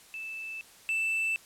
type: tone pair in turn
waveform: sine / triangle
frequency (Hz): 2637 / 2650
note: E7 / E7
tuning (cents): 0 / +9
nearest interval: unison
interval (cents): 9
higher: second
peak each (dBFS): -36 / -25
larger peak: second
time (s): 0.14-0.61 / 0.89-1.36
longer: neither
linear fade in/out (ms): 0
effects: white hiss -55 dBFS RMS until 1.45 s + low-pass 12000 Hz 12 dB/octave